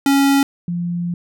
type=tone pair in turn; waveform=square / sine; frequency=277.2 / 173.62 Hz; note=C#4 / F3; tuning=0 / -10 cents; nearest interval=minor sixth; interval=810 cents; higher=first; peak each=-12 / -19 dBFS; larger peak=first; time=0.06-0.43 / 0.68-1.14 s; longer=second; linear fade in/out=2 ms; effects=none